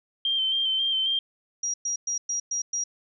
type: tone with vibrato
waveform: sine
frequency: 3136 Hz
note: G7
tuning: in tune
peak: -22 dBFS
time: 0.25-1.19 s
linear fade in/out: 2 ms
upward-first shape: square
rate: 3.7 Hz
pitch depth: 25 cents each way
type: tone bursts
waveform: sine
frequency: 5720 Hz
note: F8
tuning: 41 cents sharp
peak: -25 dBFS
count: 6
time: 1.63-2.84 s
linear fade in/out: 5 ms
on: 110 ms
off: 110 ms
effects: none